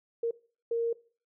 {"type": "tone bursts at uneven times", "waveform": "sine", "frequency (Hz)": 464.1, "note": "A#4", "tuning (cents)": -8, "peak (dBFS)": -26, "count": 2, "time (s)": [[0.23, 0.31], [0.71, 0.93]], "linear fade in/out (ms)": 5, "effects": ["noise-tail reverb RT60 0.4 s tail -20 dB re dry"]}